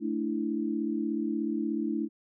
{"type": "chord", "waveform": "sine", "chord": "A suspended fourth", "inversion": "none", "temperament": "just", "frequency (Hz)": [220, 293.3, 330], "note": ["A3", "D4", "E4"], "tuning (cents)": [0, -2, 2], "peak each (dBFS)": -32, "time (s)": [0, 2.09], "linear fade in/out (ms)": 50, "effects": []}